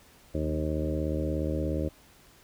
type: harmonic tone with a mistuned harmonic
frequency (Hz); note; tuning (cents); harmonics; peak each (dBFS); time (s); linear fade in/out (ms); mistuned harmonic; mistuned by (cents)
76.9; D#2; -20; 1 / 2 / 3 / 4 / 5 / 6 / 7 / 8; -31 / -35 / -38 / -33 / -38 / -41 / -35 / -42; 0.34-1.89; 10; 2; +30
effects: pink hiss -57 dBFS RMS until 2.43 s